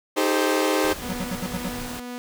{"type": "chord", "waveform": "sawtooth", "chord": "A half-diminished seventh", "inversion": "second", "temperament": "equal with one note detuned", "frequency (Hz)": [311.1, 392, 430.2, 523.3], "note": ["Eb4", "G4", "A4", "C5"], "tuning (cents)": [0, 0, -39, 0], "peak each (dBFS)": [-20, -21, -24, -21], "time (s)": [0.16, 0.94], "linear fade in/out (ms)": 20}
{"type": "noise", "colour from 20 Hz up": "pink", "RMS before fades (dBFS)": -35, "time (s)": [0.84, 2], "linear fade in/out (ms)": 5}
{"type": "tone with tremolo", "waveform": "sawtooth", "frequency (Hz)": 245.5, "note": "B3", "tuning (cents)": -10, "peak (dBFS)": -27, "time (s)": [1.02, 2.18], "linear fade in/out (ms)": 0, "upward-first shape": "sine", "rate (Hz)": 1.9, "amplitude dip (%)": 35}
{"type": "tone bursts", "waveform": "square", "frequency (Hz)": 185, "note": "F#3", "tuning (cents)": 0, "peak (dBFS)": -27, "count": 6, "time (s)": [1.09, 1.686], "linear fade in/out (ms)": 2, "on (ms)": 41, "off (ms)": 70}
{"effects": []}